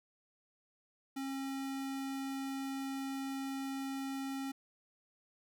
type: tone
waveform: square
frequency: 270.6 Hz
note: C#4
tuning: 42 cents flat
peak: -38 dBFS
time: 1.16-4.52 s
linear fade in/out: 10 ms
effects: none